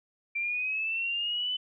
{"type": "linear sweep", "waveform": "sine", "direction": "up", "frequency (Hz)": [2349, 3026], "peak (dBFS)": -28, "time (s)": [0.35, 1.57], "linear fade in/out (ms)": 10, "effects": []}